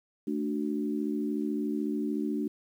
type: chord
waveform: sine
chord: D major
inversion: second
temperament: equal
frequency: 220 / 293.7 / 370 Hz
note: A3 / D4 / F#4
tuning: 0 / 0 / 0 cents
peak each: -32 / -31 / -36 dBFS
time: 0.27-2.48 s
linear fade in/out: 5 ms
effects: 10-bit